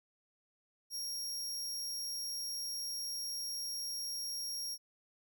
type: tone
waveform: sawtooth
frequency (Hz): 5588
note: F8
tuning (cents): 0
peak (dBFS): -35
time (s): 0.9-4.78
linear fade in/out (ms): 50
effects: none